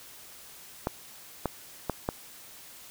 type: clicks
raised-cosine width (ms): 1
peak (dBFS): -13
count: 4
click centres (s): 0.871 / 1.457 / 1.897 / 2.089
effects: white hiss -49 dBFS RMS until 2.9 s